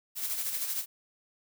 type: noise with tremolo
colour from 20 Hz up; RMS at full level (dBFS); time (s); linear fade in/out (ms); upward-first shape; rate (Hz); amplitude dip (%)
blue; -31; 0.15-0.86; 50; sine; 13; 50
effects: none